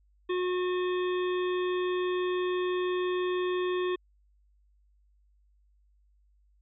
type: harmonic tone with a mistuned harmonic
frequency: 362.6 Hz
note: F#4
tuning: 35 cents flat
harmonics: 1 / 3 / 5 / 7 / 9 / 10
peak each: -27 / -37 / -41 / -44 / -46 / -47 dBFS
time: 0.29-3.96 s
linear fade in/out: 10 ms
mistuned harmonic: 10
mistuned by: -28 cents
effects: added 50 Hz sine -62 dBFS peak until 6.61 s